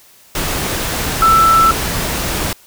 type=tone in noise; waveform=sine; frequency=1327 Hz; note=E6; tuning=11 cents sharp; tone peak=-7 dBFS; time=1.22-1.71 s; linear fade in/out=2 ms; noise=pink; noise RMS=-19 dBFS; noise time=0.35-2.53 s; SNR=+9 dB; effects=white hiss -46 dBFS RMS until 2.66 s